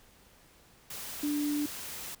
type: tone in noise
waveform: sine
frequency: 293.7 Hz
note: D4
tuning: in tune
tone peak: -28 dBFS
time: 1.23-1.66 s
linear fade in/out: 5 ms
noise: white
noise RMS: -41 dBFS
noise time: 0.9-2.15 s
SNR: +10 dB
effects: pink hiss -60 dBFS RMS until 2.2 s